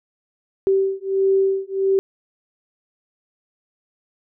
sine beating tone pair, 386.5 / 388 Hz, G4 / G4, -24 / -18 cents, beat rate 1.5 Hz, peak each -19 dBFS, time 0.67-1.99 s, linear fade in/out 0 ms, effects none

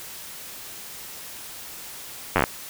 slowing click train, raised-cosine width 0.5 ms, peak -3 dBFS, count 7, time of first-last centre 2.36-2.439 s, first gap 10 ms, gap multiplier 1.11, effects white hiss -39 dBFS RMS until 2.69 s

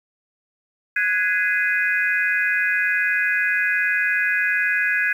sine chord, Ab dominant seventh, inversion third, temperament equal with one note detuned, 1480 / 1661.2 / 2043 / 2489 Hz, Gb6 / Ab6 / C7 / Eb7, 0 / 0 / -42 / 0 cents, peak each -25 / -20 / -26 / -25 dBFS, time 0.96-5.13 s, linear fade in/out 5 ms, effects 8-bit

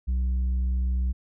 sine tone with tanh clipping, 62.8 Hz, B1, 30 cents sharp, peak -23 dBFS, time 0.07-1.13 s, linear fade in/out 20 ms, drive 4 dB, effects none

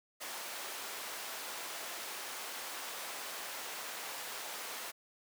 pink high-pass noise, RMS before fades -43 dBFS, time 0.2-4.92 s, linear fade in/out 20 ms, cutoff 640 Hz, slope 12 dB/octave, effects none

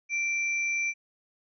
sine tone pair together, 2349 / 5919 Hz, D7 / F#8, 0 / 0 cents, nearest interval octave + major third, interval 1600 cents, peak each -26 / -38 dBFS, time 0.09-0.94 s, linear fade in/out 50 ms, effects none

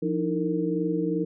sine tone cluster, 173.9 / 301.3 / 323.9 / 458.9 Hz, F3 / D4 / E4 / A#4, -7 / +44 / -30 / -27 cents, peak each -29 dBFS, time 0.02-1.25 s, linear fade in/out 10 ms, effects none

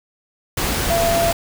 sine tone in noise, 676 Hz, E5, 43 cents sharp, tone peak -16 dBFS, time 0.9-1.32 s, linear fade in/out 5 ms, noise pink, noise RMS -21 dBFS, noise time 0.57-1.33 s, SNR +2 dB, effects none

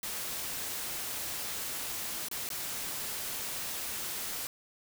white noise with dropouts, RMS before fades -37 dBFS, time 0.03-4.47 s, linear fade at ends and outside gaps 1 ms, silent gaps 2.285-2.313 / 2.49-2.502 s, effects none

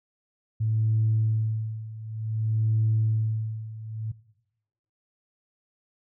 sine tone with tremolo, 110 Hz, A2, in tune, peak -18 dBFS, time 0.6-4.12 s, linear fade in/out 10 ms, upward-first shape sine, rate 0.55 Hz, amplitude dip 85%, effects noise-tail reverb RT60 0.9 s tail -20 dB re dry + tanh soft clip ceiling -15 dBFS

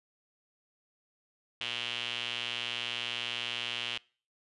sawtooth tone with band-pass filter, 120 Hz, B2, 49 cents flat, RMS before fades -36 dBFS, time 1.61-3.98 s, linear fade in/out 0 ms, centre 3000 Hz, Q 5.3, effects noise-tail reverb RT60 0.4 s tail -24 dB re dry + resampled to 24000 Hz

